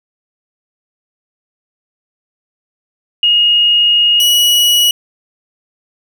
sine / 40% pulse tone pair in turn, 2866 / 2919 Hz, F7 / F#7, +44 / -24 cents, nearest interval unison, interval 32 cents, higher second, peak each -7 dBFS, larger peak neither, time 3.23-4.2 / 4.2-4.91 s, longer first, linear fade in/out 2 ms, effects 8-bit

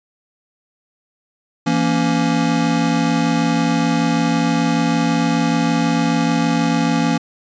square chord, A# diminished, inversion second, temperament just, 167.82 / 233.1 / 279.7 Hz, E3 / A#3 / C#4, +31 / 0 / +16 cents, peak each -20 dBFS, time 1.66-7.18 s, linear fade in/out 10 ms, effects resampled to 16000 Hz

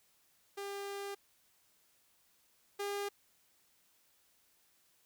sawtooth tone pair in turn, 399.8 / 404.2 Hz, G4 / G#4, +34 / -47 cents, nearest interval unison, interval 19 cents, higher second, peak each -36 / -32 dBFS, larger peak second, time 0.57-1.15 / 2.79-3.09 s, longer first, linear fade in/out 10 ms, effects white hiss -71 dBFS RMS until 5.05 s

